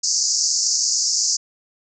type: band-pass noise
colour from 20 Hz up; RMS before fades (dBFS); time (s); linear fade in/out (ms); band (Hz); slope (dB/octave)
white; -20; 0.03-1.37; 10; 4700 to 7100; 96
effects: none

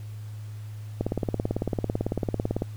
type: click train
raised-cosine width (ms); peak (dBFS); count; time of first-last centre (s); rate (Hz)
2; -12; 30; 1.01-2.621; 18
effects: added 106 Hz sine -35 dBFS peak until 2.76 s + pink hiss -55 dBFS RMS until 2.76 s

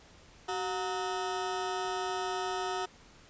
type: ring-modulated tone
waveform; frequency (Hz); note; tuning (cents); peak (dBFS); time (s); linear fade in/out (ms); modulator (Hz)
25% pulse; 551; C#5; -11; -25; 0.48-2.86; 10; 174
effects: pink hiss -57 dBFS RMS until 3.29 s + resampled to 16000 Hz

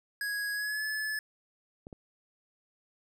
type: tone with pitch glide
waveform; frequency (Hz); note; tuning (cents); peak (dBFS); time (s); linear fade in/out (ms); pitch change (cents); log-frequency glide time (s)
square; 1661.2 to 1724.8; G#6 to A6; 0 to -35; -32; 0.21-1.19; 2; +65; 0.53-0.84
type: clicks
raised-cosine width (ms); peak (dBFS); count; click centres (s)
2; -31; 2; 1.869 / 1.928
effects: none

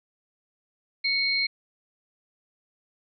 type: tone pair together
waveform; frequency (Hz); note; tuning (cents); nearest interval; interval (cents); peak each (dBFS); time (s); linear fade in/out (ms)
sine; 2217 / 4185; C#7 / C8; 0 / 0; major seventh; 1100; -25; 1.04-1.47; 10
effects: none

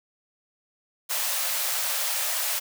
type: high-pass noise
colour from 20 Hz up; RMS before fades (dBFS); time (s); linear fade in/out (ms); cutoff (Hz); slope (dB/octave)
white; -27; 1.09-2.6; 20; 510; 96
effects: none

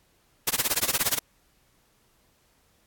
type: noise with tremolo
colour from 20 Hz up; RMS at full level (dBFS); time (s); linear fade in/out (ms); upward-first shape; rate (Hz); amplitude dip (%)
white; -22; 0.47-1.19; 5; sine; 17; 100
effects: pink hiss -65 dBFS RMS until 2.86 s + AAC 64 kbps

